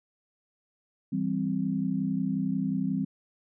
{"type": "chord", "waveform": "sine", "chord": "C major", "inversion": "first", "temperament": "equal", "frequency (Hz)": [164.81, 196, 261.6], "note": ["E3", "G3", "C4"], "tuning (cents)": [0, 0, 0], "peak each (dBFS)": [-32, -29, -30], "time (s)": [1.12, 3.05], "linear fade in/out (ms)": 10, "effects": []}